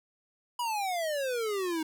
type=exponential sweep; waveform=square; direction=down; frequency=987.8 to 309.8 Hz; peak=-30 dBFS; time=0.59-1.83 s; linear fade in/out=5 ms; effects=none